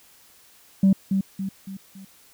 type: tone with echo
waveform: sine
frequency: 193.5 Hz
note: G3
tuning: 22 cents flat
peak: -11 dBFS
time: 0.83-0.93 s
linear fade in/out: 5 ms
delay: 280 ms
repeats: 4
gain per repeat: -7 dB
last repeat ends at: 2.05 s
effects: tanh soft clip ceiling -11 dBFS + white hiss -54 dBFS RMS until 2.33 s